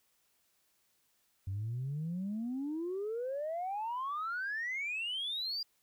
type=exponential sweep; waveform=sine; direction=up; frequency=93 to 4855 Hz; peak=-33 dBFS; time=1.47-5.63 s; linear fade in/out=5 ms; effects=tanh soft clip ceiling -31 dBFS + white hiss -74 dBFS RMS until 5.82 s